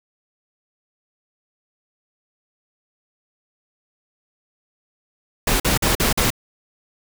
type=noise bursts; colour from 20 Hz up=pink; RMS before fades=-18 dBFS; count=5; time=5.47-6.304 s; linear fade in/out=5 ms; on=130 ms; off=46 ms; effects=none